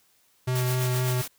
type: tone with vibrato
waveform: square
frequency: 126.4 Hz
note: B2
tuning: 41 cents sharp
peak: -24 dBFS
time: 0.47-1.22 s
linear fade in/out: 10 ms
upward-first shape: triangle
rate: 4 Hz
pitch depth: 14 cents each way
type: noise with tremolo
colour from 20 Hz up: white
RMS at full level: -33 dBFS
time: 0.55-1.28 s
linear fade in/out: 5 ms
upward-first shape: sine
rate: 7.8 Hz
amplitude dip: 55%
effects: white hiss -64 dBFS RMS until 1.38 s